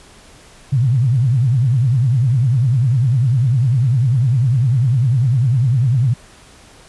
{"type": "tone with vibrato", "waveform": "sine", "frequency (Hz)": 125.4, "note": "B2", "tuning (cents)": 27, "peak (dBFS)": -11, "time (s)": [0.72, 6.14], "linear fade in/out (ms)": 10, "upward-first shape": "triangle", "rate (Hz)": 10, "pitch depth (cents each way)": 270, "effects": ["pink hiss -44 dBFS RMS until 6.88 s", "resampled to 24000 Hz"]}